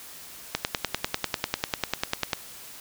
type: click train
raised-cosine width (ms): 0.2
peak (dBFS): -6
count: 19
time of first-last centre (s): 0.55-2.332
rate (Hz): 10.1
effects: white hiss -44 dBFS RMS until 2.8 s